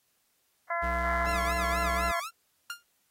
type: harmonic tone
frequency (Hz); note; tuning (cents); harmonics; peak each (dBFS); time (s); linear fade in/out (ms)
340.6; F4; -43; 2 / 3 / 4 / 5 / 6; -32 / -34 / -35 / -36 / -37; 0.7-2.2; 5
type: tone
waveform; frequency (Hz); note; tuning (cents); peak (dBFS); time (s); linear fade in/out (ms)
square; 63; B1; +35; -33; 0.82-2.12; 20
type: tone with vibrato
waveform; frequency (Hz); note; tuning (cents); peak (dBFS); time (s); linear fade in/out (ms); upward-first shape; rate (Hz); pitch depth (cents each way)
sawtooth; 1215; D#6; -42; -31; 1.24-2.31; 50; sine; 4; 210
type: tone with exponential decay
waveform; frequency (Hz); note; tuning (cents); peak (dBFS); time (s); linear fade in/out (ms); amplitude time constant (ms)
sawtooth; 1404; F6; +9; -27; 2.7-2.83; 1; 28
effects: white hiss -72 dBFS RMS until 3.1 s + AAC 48 kbps